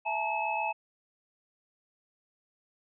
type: tone cluster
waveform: sine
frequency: 666 / 854 / 921 / 2591 Hz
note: E5 / G#5 / A#5 / E7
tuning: +18 / +48 / -21 / -30 cents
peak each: -37 / -31 / -36 / -34 dBFS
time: 0.05-0.73 s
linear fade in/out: 20 ms
effects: none